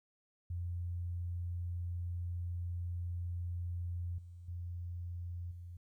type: tone with level steps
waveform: sine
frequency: 87.31 Hz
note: F2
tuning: in tune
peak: -36 / -48 / -39 / -45 dBFS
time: 0.5-5.77 s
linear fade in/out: 5 ms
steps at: 4.18 / 4.48 / 5.51 s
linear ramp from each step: 5 ms
effects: 13-bit